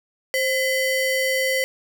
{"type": "ring-modulated tone", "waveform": "square", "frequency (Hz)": 1271, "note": "D#6", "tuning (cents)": 36, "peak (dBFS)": -17, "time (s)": [0.34, 1.64], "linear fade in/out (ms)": 0, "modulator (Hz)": 746, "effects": []}